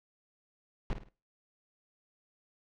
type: noise with echo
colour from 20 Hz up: brown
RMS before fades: -31 dBFS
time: 0.9-0.93 s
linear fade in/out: 0 ms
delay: 52 ms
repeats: 3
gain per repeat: -9 dB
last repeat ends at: 1.086 s
effects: noise-tail reverb RT60 0.3 s tail -18 dB re dry + low-pass 4000 Hz 12 dB/octave